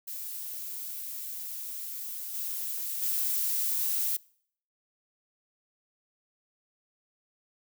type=noise with level steps; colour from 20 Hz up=violet; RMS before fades=-38 / -34 / -29 dBFS; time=0.07-4.17 s; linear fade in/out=10 ms; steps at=2.34 / 3.02 s; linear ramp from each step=5 ms; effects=noise-tail reverb RT60 0.6 s tail -24 dB re dry